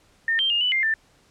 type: tone with pitch steps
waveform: sine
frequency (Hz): 1819 / 3149 / 2831 / 2975 / 2105 / 1780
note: A#6 / G7 / F7 / F#7 / C7 / A6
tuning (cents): -43 / +7 / +23 / +9 / +10 / +20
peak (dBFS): -19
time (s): 0.28-0.94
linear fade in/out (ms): 2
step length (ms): 110
effects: pink hiss -59 dBFS RMS until 1.3 s + low-pass 9000 Hz 12 dB/octave